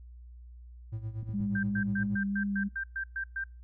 triangle tone with tremolo, 109.9 Hz, A2, 2 cents flat, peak -30 dBFS, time 0.92-2.16 s, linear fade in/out 10 ms, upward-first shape sine, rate 8.4 Hz, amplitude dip 75%
clicks, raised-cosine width 5 ms, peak -31 dBFS, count 3, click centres 1.23 / 1.293 / 1.408 s
sine tone with vibrato, 200.4 Hz, G3, 38 cents sharp, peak -29 dBFS, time 1.33-2.69 s, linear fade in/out 20 ms, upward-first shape sine, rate 3 Hz, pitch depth 19 cents each way
sine tone bursts, 1574 Hz, G6, 7 cents sharp, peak -31 dBFS, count 10, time 1.55-3.44 s, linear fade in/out 5 ms, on 81 ms, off 120 ms
effects noise-tail reverb RT60 0.3 s tail -26 dB re dry + added 60 Hz sine -46 dBFS peak until 3.63 s

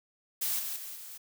blue noise with level steps, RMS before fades -31 / -36 / -42 / -45 dBFS, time 0.41-1.18 s, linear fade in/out 10 ms, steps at 0.59 / 0.76 / 0.95 s, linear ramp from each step 5 ms, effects none

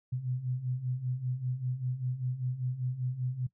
sine beating tone pair, 123.47 / 128.57 Hz, B2 / C3, 0 / -30 cents, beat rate 5.1 Hz, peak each -37 / -32 dBFS, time 0.12-3.47 s, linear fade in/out 10 ms, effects noise-tail reverb RT60 0.1 s tail -17 dB re dry

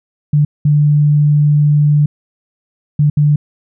sine tone bursts at uneven times, 147.8 Hz, D3, 11 cents sharp, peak -7 dBFS, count 4, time 0.33-0.45 / 0.65-2.06 / 2.99-3.1 / 3.17-3.36 s, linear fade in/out 5 ms, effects none

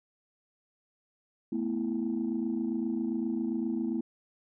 sine chord, A suspended second, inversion none, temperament just, 220 / 247.5 / 330 Hz, A3 / B3 / E4, 0 / +4 / +2 cents, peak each -32 dBFS, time 1.52-4.01 s, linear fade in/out 5 ms, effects tanh soft clip ceiling -22 dBFS

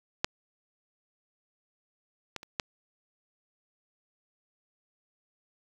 clicks, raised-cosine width 0.2 ms, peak -7 / -18 / -27 / -11 dBFS, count 4, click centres 0.245 / 2.363 / 2.431 / 2.598 s, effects 8-bit

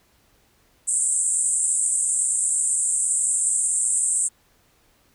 pink band-pass noise, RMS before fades -22 dBFS, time 0.87-4.29 s, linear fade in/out 20 ms, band 7600 to 9200 Hz, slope 96 dB/octave, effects pink hiss -61 dBFS RMS until 5.14 s

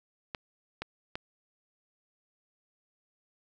clicks, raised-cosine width 0.3 ms, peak -19 dBFS, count 3, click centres 0.348 / 0.82 / 1.155 s, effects none

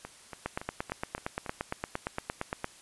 two click trains, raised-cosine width 0.5 ms, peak -24 / -16 dBFS, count 6 / 20, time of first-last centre 0.05-1.462 / 0.46-2.644 s, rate 3.54 / 8.7 Hz, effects white hiss -54 dBFS RMS until 2.81 s + resampled to 24000 Hz

